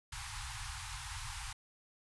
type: band-stop noise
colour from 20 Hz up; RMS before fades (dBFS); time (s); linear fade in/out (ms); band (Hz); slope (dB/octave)
pink; -43; 0.12-1.53; 5; 130 to 790; 96
effects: resampled to 24000 Hz